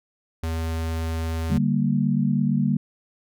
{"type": "tone", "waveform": "square", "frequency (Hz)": 81.4, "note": "E2", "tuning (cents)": -21, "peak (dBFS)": -25, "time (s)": [0.43, 1.58], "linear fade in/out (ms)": 5}
{"type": "chord", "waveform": "sine", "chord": "G minor", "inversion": "second", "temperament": "equal", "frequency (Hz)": [146.83, 196, 233.1], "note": ["D3", "G3", "Bb3"], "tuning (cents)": [0, 0, 0], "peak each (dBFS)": -23, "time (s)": [1.5, 2.77], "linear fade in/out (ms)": 5}
{"effects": []}